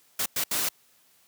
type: noise bursts at uneven times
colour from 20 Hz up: white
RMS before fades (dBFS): -27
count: 3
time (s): 0.19-0.26 / 0.36-0.44 / 0.51-0.69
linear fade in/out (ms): 5
effects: white hiss -62 dBFS RMS until 1.27 s + high-pass 100 Hz 12 dB/octave